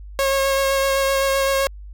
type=tone with vibrato; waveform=sawtooth; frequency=544 Hz; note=C#5; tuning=33 cents flat; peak=-13 dBFS; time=0.19-1.67 s; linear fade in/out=0 ms; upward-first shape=sine; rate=7.8 Hz; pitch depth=14 cents each way; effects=added 50 Hz sine -34 dBFS peak until 1.93 s